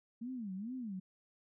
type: tone with vibrato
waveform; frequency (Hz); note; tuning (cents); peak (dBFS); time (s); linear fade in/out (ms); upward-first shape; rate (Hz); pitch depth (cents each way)
sine; 220; A3; 0; -39; 0.21-1; 10; sine; 2.3; 290
effects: none